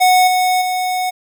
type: tone with level steps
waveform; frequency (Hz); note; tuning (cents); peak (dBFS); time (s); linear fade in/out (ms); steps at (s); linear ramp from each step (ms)
square; 736; F#5; -9; -9 / -13 / -17; 0-1.11; 20; 0.27 / 0.61; 10
effects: none